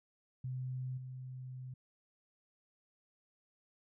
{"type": "tone with level steps", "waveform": "sine", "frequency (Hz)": 128.5, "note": "C3", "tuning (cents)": -31, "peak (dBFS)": [-37, -43], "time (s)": [0.44, 1.74], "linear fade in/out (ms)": 5, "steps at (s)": 0.97, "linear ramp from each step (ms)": 10, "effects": []}